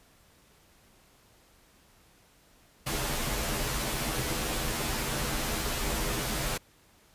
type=noise with comb filter; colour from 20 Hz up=pink; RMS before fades=-31 dBFS; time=2.86-6.58 s; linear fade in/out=10 ms; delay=11 ms; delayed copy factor=-1; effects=pink hiss -61 dBFS RMS until 7.14 s + resampled to 32000 Hz